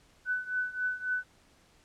sine tone with tremolo, 1499 Hz, F#6, 22 cents sharp, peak -26 dBFS, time 0.25-1.24 s, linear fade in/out 50 ms, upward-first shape triangle, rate 3.7 Hz, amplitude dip 90%, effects pink hiss -63 dBFS RMS until 1.84 s + low-pass 9000 Hz 12 dB/octave

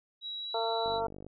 sine tone with pitch glide, 3877 to 3929 Hz, B7 to B7, -33 to -10 cents, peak -36 dBFS, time 0.21-1.01 s, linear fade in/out 50 ms, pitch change +23 cents, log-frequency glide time 0.39-0.58 s
harmonic tone, 227.1 Hz, A#3, 45 cents flat, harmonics 2 / 3 / 4 / 5 / 6, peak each -34 / -33 / -34 / -46 / -42 dBFS, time 0.54-1.07 s, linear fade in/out 5 ms
click train, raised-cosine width 2 ms, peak -32 dBFS, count 21, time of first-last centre 0.86-1.266 s, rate 49.3 Hz
effects none

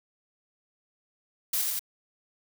blue noise with echo, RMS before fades -27 dBFS, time 1.53-1.62 s, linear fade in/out 5 ms, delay 87 ms, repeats 2, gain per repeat -2 dB, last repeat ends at 1.794 s, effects none

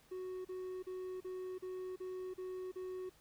triangle tone bursts, 370 Hz, F#4, in tune, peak -39 dBFS, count 8, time 0.11-3.096 s, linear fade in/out 10 ms, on 340 ms, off 38 ms, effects pink hiss -67 dBFS RMS until 3.2 s

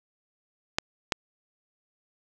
clicks, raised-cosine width 0.2 ms, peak -6 dBFS, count 2, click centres 0.785 / 1.122 s, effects none

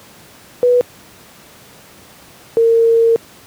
sine tone pair in turn, 491.2 / 458.4 Hz, B4 / A#4, -9 / -29 cents, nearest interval minor second, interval 120 cents, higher first, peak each -8 dBFS, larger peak neither, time 0.63-0.81 / 2.57-3.16 s, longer second, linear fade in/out 0 ms, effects pink hiss -42 dBFS RMS until 3.46 s + high-pass 100 Hz 12 dB/octave

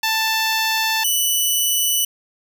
10% pulse tone pair in turn, 884 / 2973 Hz, A5 / F#7, +8 / +8 cents, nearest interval octave + major sixth, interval 2100 cents, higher second, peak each -9 / -8 dBFS, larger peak second, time 0.03-1.04 / 1.04-2.05 s, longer neither, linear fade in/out 5 ms, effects none

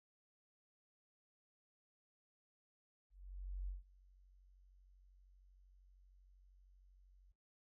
sine tone with ADSR envelope, 46.42 Hz, F#1, 6 cents sharp, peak -39 dBFS, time 3.1-7.32 s, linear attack 580 ms, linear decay 150 ms, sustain -24 dB, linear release 7 ms, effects noise-tail reverb RT60 0.2 s tail -22 dB re dry

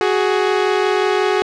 sawtooth tone pair together, 371.5 / 417 Hz, F#4 / G#4, +7 / +7 cents, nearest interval major second, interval 200 cents, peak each -13 dBFS, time 0.01-1.42 s, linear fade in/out 0 ms, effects low-pass 4000 Hz 12 dB/octave

